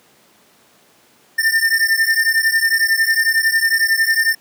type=beating tone pair; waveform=square; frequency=1795 / 1806 Hz; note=A6 / A6; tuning=+34 / +45 cents; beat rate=11 Hz; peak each=-17 / -17 dBFS; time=1.38-4.35 s; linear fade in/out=10 ms; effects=pink hiss -52 dBFS RMS until 4.4 s + high-pass 200 Hz 12 dB/octave